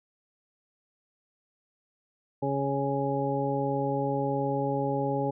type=harmonic tone; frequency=138.59 Hz; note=C#3; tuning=in tune; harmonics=1 / 2 / 3 / 4 / 6; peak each=-32 / -32 / -32 / -32 / -32 dBFS; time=2.42-5.31 s; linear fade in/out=10 ms; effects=none